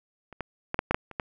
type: clicks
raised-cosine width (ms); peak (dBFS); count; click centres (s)
0.5; -29 / -17 / -13 / -8 / -9 / -6 / -27 / -14; 8; 0.327 / 0.407 / 0.744 / 0.791 / 0.91 / 0.945 / 1.113 / 1.198
effects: none